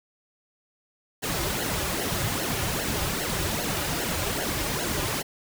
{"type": "noise with flanger", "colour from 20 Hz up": "pink", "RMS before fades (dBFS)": -28, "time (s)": [1.22, 5.23], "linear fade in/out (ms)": 20, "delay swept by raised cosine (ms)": [0.82, 4.52], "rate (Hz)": 2.5, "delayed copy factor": -0.75, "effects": []}